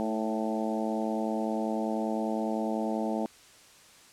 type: harmonic tone with a mistuned harmonic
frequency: 110.1 Hz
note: A2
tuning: 2 cents sharp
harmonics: 2 / 3 / 4 / 5 / 6 / 7 / 8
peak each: -31 / -35 / -38 / -37 / -36 / -38 / -40 dBFS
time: 0-3.26 s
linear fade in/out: 0 ms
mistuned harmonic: 3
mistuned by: -25 cents
effects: white hiss -55 dBFS RMS until 4.12 s + low-pass 9000 Hz 12 dB/octave